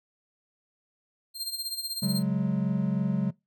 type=tone with tremolo; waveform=sawtooth; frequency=4186 Hz; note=C8; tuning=in tune; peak=-26 dBFS; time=1.34-2.23 s; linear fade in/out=50 ms; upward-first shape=sine; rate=16 Hz; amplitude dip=70%
type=chord; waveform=triangle; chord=C# suspended fourth; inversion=none; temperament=just; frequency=138.59 / 184.79 / 207.9 Hz; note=C#3 / F#3 / G#3; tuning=0 / -2 / +2 cents; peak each=-28 / -25 / -27 dBFS; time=2.02-3.31 s; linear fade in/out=10 ms
effects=noise-tail reverb RT60 0.2 s tail -22 dB re dry